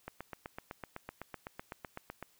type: click train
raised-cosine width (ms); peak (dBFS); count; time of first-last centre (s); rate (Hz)
0.5; -26; 18; 0.08-2.226; 7.92
effects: white hiss -68 dBFS RMS until 2.39 s